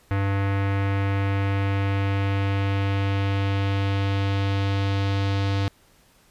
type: tone with low-pass filter sweep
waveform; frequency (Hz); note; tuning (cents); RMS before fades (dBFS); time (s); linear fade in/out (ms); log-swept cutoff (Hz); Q
square; 98.6; G2; +11; -23; 0.11-5.68; 0; 2000 to 4000; 1.7
effects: pink hiss -58 dBFS RMS until 6.3 s + resampled to 32000 Hz